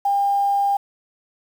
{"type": "tone with quantisation", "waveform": "sine", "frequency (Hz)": 801, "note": "G5", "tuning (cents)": 37, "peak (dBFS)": -16, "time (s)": [0.05, 0.77], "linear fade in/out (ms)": 5, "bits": 7, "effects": []}